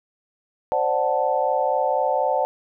sine chord, D dominant seventh, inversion third, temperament equal, 523.3 / 587.3 / 740 / 880 Hz, C5 / D5 / F#5 / A5, 0 / 0 / 0 / 0 cents, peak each -24 dBFS, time 0.72-2.45 s, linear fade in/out 0 ms, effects none

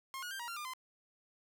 sawtooth tone with pitch steps, 1070 / 1450 / 1581 / 952 / 1380 / 1204 / 1031 Hz, C6 / F#6 / G6 / A#5 / F6 / D6 / C6, +38 / -35 / +14 / +36 / -21 / +43 / -26 cents, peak -37 dBFS, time 0.14-0.735 s, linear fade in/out 0 ms, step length 85 ms, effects none

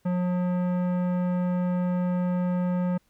sine tone with tanh clipping, 179.5 Hz, F3, 48 cents sharp, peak -25 dBFS, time 0.05-2.98 s, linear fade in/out 10 ms, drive 15 dB, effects pink hiss -68 dBFS RMS until 3.09 s

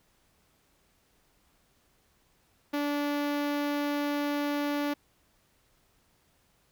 sawtooth tone with notch filter, 290 Hz, D4, 22 cents flat, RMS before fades -30 dBFS, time 2.73-4.94 s, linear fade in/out 10 ms, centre 8200 Hz, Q 0.72, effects pink hiss -68 dBFS RMS until 6.71 s

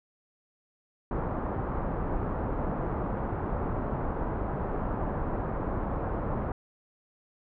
pink low-pass noise, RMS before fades -31 dBFS, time 1.11-6.52 s, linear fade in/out 2 ms, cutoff 1200 Hz, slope 24 dB/octave, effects none

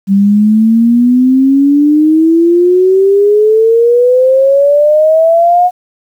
sine exponential sweep, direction up, 193.8 to 728 Hz, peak -4 dBFS, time 0.07-5.71 s, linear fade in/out 50 ms, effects 7-bit

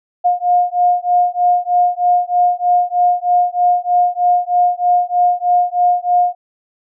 sine beating tone pair, 711 / 714.2 Hz, F5 / F5, +31 / +39 cents, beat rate 3.2 Hz, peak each -14 dBFS, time 0.24-6.35 s, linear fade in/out 20 ms, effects none

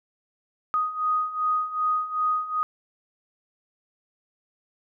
sine beating tone pair, 1244.5 / 1247.1 Hz, D#6 / D#6, 0 / +4 cents, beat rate 2.6 Hz, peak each -28 / -24 dBFS, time 0.74-2.63 s, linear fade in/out 0 ms, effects none

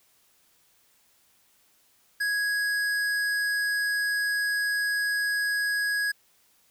sine tone with hard clipping, 1661.2 Hz, G#6, in tune, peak -26 dBFS, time 2.2-6.12 s, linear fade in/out 10 ms, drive 13 dB, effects white hiss -64 dBFS RMS until 6.7 s

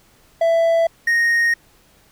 triangle tone pair in turn, 664 / 1861.9 Hz, E5 / A#6, +12 / -3 cents, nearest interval octave + tritone, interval 1785 cents, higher second, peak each -11 / -12 dBFS, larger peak first, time 0.41-0.87 / 1.07-1.54 s, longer second, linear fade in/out 5 ms, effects pink hiss -54 dBFS RMS until 2.11 s

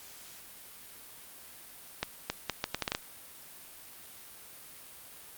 accelerating click train, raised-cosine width 0.2 ms, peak -12 dBFS, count 9, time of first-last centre 2.03-2.949 s, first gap 270 ms, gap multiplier 0.73, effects white hiss -50 dBFS RMS until 5.37 s + Opus 48 kbps

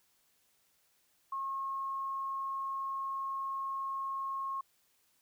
sine tone, 1083 Hz, C#6, 41 cents flat, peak -34 dBFS, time 1.32-4.61 s, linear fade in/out 5 ms, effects white hiss -72 dBFS RMS until 5.21 s

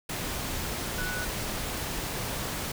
sine tone in noise, 1480 Hz, F#6, in tune, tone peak -33 dBFS, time 0.98-1.25 s, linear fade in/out 5 ms, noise pink, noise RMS -33 dBFS, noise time 0.09-2.72 s, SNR -3 dB, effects none

